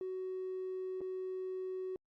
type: tone with dropouts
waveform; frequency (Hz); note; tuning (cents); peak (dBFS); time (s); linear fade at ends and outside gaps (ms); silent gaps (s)
triangle; 373.2; F#4; +15; -34; 0.01-1.96; 1; 1.007-1.014
effects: tanh soft clip ceiling -34 dBFS + Opus 48 kbps

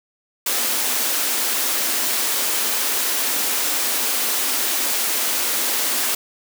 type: high-pass noise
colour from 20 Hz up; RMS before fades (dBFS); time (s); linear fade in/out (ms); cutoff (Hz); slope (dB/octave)
white; -21; 0.46-6.15; 5; 220; 96
effects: none

